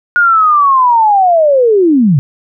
sine linear sweep, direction down, 1447 to 126 Hz, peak -5 dBFS, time 0.16-2.19 s, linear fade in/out 0 ms, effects none

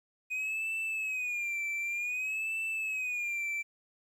triangle tone with vibrato, 2489 Hz, D#7, in tune, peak -30 dBFS, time 0.3-3.63 s, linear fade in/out 20 ms, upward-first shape sine, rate 0.54 Hz, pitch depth 110 cents each way, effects 11-bit

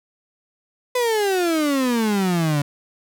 35% pulse exponential sweep, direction down, 507 to 141.2 Hz, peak -16 dBFS, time 0.95-2.62 s, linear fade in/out 5 ms, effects none

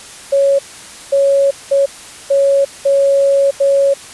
sine tone bursts at uneven times, 554.4 Hz, C#5, in tune, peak -8 dBFS, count 6, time 0.32-0.59 / 1.12-1.51 / 1.71-1.86 / 2.3-2.65 / 2.85-3.51 / 3.6-3.94 s, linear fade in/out 10 ms, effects white hiss -34 dBFS RMS until 4.13 s + resampled to 24000 Hz

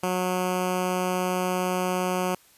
10% pulse tone with notch filter, 182.7 Hz, F#3, 22 cents flat, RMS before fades -26 dBFS, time 0.03-2.35 s, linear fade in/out 5 ms, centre 4000 Hz, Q 1.8, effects white hiss -57 dBFS RMS until 2.57 s + resampled to 32000 Hz

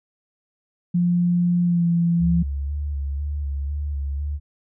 sine tone with pitch glide, 175.3 to 170.31 Hz, F3 to F3, +7 to -43 cents, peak -16 dBFS, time 0.94-2.43 s, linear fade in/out 10 ms, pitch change -50 cents, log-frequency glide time 1.64-1.86 s
sine tone with vibrato, 71.4 Hz, D2, 48 cents flat, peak -23 dBFS, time 2.19-4.4 s, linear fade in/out 50 ms, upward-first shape square, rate 2 Hz, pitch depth 37 cents each way
effects none

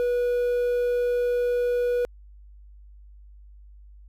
triangle tone with quantisation, 487 Hz, B4, 24 cents flat, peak -19 dBFS, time 0-2.05 s, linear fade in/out 0 ms, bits 8, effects added 50 Hz sine -45 dBFS peak until 4.08 s + resampled to 32000 Hz

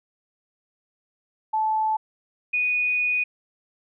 sine tone pair in turn, 871 / 2474 Hz, A5 / D#7, -18 / -10 cents, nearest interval octave + tritone, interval 1808 cents, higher second, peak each -20 dBFS, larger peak neither, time 1.53-1.97 / 2.53-3.24 s, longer second, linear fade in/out 10 ms, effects none

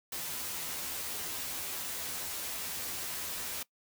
white noise with comb filter, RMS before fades -38 dBFS, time 0.12-3.63 s, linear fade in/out 5 ms, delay 12 ms, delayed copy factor +0.65, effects noise-tail reverb RT60 0.1 s tail -21 dB re dry

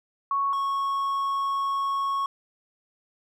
sine / triangle tone pair in turn, 1108.7 / 1102.4 Hz, C#6 / C#6, 0 / -10 cents, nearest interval unison, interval 10 cents, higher first, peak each -22 dBFS, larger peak neither, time 0.31-0.53 / 0.53-2.26 s, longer second, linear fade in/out 2 ms, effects none

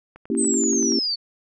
click train, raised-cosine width 0.5 ms, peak -28 dBFS, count 9, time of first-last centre 0.16-0.922 s, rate 10.5 Hz
sine chord, A# diminished seventh, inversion none, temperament equal, 233.1 / 277.2 / 329.6 / 392 Hz, A#3 / C#4 / E4 / G4, 0 / 0 / 0 / 0 cents, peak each -24 / -25 / -26 / -26 dBFS, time 0.3-0.99 s, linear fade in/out 2 ms
sine linear sweep, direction down, 8372 to 4407 Hz, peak -21 dBFS, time 0.37-1.16 s, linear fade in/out 20 ms
effects none

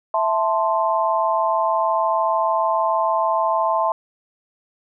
sine chord, A minor, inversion second, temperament equal, 659.3 / 880 / 1046.5 Hz, E5 / A5 / C6, 0 / 0 / 0 cents, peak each -21 dBFS, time 0.14-3.92 s, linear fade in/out 2 ms, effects none

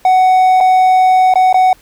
triangle tone with dropouts, 745 Hz, F#5, 12 cents sharp, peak -4 dBFS, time 0.05-1.73 s, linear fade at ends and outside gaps 2 ms, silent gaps 0.604-0.608 / 1.339-1.356 / 1.528-1.543 s, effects pink hiss -47 dBFS RMS until 1.81 s

